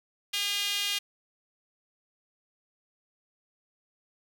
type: tone with high-pass filter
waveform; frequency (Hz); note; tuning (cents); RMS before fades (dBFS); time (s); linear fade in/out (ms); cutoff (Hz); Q
sawtooth; 405.9; G#4; -40; -30; 0.33-0.99; 10; 3000; 2.6
effects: none